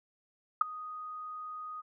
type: tone with ADSR envelope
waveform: sine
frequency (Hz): 1244.5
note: D#6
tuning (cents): 0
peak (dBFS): -17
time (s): 0.61-1.82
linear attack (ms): 4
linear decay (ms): 10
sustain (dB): -22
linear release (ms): 23
effects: none